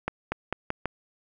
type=accelerating click train; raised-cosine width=0.5 ms; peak=-12 dBFS; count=5; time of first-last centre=0.08-0.857 s; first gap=240 ms; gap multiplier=0.86; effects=none